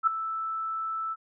sine tone with ADSR envelope, 1318.5 Hz, E6, in tune, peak -16 dBFS, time 0.03-1.16 s, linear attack 42 ms, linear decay 4 ms, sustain -13 dB, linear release 39 ms, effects none

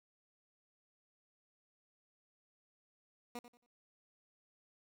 15% pulse tone with echo, 241.2 Hz, B3, 41 cents flat, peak -36 dBFS, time 3.35-3.39 s, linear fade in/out 2 ms, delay 91 ms, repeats 3, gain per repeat -12 dB, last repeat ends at 3.663 s, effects none

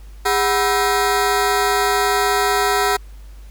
20% pulse ring-modulated tone, 575 Hz, D5, 37 cents flat, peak -7 dBFS, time 0.25-2.97 s, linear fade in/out 10 ms, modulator 168 Hz, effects added 50 Hz sine -35 dBFS peak until 3.5 s + pink hiss -52 dBFS RMS until 3.5 s

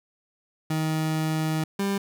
30% pulse tone pair in turn, 157.4 / 198.31 Hz, D#3 / G3, +20 / +20 cents, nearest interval major third, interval 400 cents, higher second, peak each -21 dBFS, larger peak neither, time 0.7-1.64 / 1.79-1.98 s, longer first, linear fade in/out 5 ms, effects none

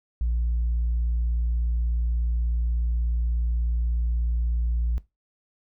sine tone, 58.27 Hz, A#1, in tune, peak -20 dBFS, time 0.21-4.98 s, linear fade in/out 0 ms, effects noise-tail reverb RT60 0.2 s tail -18 dB re dry + tanh soft clip ceiling -19 dBFS

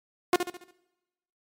sawtooth tone with echo, 356.8 Hz, F4, 37 cents sharp, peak -14 dBFS, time 0.33-0.36 s, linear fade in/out 2 ms, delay 70 ms, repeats 5, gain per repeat -7 dB, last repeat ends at 0.71 s, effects noise-tail reverb RT60 1.0 s tail -22 dB re dry + MP3 64 kbps

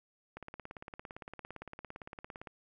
click train, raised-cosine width 0.5 ms, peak -29 dBFS, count 38, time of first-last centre 0.37-2.472 s, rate 17.6 Hz, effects none

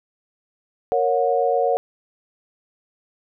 sine chord, F# major, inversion first, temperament equal with one note detuned, 466.2 / 554.4 / 726 Hz, A#4 / C#5 / F#5, 0 / 0 / -33 cents, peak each -21 dBFS, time 0.92-1.77 s, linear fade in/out 0 ms, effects none

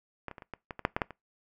clicks, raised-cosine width 0.5 ms, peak -21 / -27 / -29 / -30 / -23 / -22 / -24 / -9 / -13 / -12 / -27 dBFS, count 11, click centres 0.283 / 0.313 / 0.382 / 0.422 / 0.537 / 0.708 / 0.793 / 0.851 / 0.965 / 1.018 / 1.107 s, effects noise-tail reverb RT60 0.2 s tail -23 dB re dry

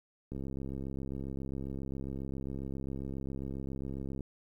click train, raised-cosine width 3 ms, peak -27 dBFS, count 263, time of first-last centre 0.32-4.207 s, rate 67.4 Hz, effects 11-bit

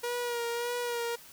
sawtooth tone with vibrato, 477.2 Hz, A#4, 41 cents sharp, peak -27 dBFS, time 0.03-1.16 s, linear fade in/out 10 ms, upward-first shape sine, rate 1.7 Hz, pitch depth 31 cents each way, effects white hiss -52 dBFS RMS until 1.32 s

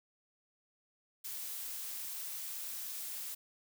blue noise, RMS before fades -42 dBFS, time 1.24-3.35 s, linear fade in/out 10 ms, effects none

